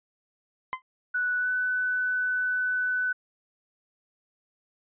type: tone with exponential decay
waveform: 30% pulse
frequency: 1033 Hz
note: C6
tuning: 22 cents flat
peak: -21 dBFS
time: 0.73-0.82 s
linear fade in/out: 0 ms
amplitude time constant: 18 ms
type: tone with pitch glide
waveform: sine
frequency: 1480 to 1498.9 Hz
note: F#6 to F#6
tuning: 0 to +22 cents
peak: -24 dBFS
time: 1.14-3.13 s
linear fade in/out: 10 ms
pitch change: +22 cents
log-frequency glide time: 1.39-1.48 s
effects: resampled to 8000 Hz